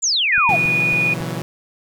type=exponential sweep; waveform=sine; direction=down; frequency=7410 to 624 Hz; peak=-15 dBFS; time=0.02-0.57 s; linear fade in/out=20 ms
type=tone; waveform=sine; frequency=2460 Hz; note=D#7; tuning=20 cents flat; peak=-15 dBFS; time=0.32-1.14 s; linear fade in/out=5 ms
type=click train; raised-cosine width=5 ms; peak=-23 dBFS; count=4; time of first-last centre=0.38-1.206 s; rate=3.63 Hz
type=chord; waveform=sawtooth; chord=F# dominant seventh; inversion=first; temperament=equal with one note detuned; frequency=119.47 / 138.59 / 164.81 / 185 Hz; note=A#2 / C#3 / E3 / F#3; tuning=+43 / 0 / 0 / 0 cents; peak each=-25 / -27 / -23 / -27 dBFS; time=0.49-1.42 s; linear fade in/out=0 ms
effects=none